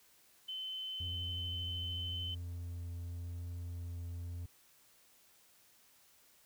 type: tone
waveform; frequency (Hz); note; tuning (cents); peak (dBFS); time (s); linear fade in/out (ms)
sine; 3057; G7; -44; -39; 0.48-2.35; 10
type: tone with vibrato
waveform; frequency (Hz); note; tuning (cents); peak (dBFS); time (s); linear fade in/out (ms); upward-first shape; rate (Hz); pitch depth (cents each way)
triangle; 86.5; F2; -16; -38; 1-4.46; 5; triangle; 0.9; 9
effects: white hiss -66 dBFS RMS until 6.45 s